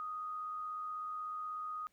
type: tone with amplitude modulation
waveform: sine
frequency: 1244.5 Hz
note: D#6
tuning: in tune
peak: -37 dBFS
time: 0-1.87 s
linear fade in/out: 0 ms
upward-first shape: sine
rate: 96.3 Hz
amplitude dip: 30%
effects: pink hiss -75 dBFS RMS until 1.92 s